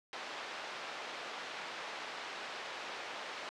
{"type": "band-pass noise", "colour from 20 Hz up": "pink", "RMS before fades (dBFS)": -44, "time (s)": [0.13, 3.49], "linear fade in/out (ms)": 0, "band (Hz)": [620, 4000], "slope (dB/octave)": 12, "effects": ["low-pass 7000 Hz 12 dB/octave"]}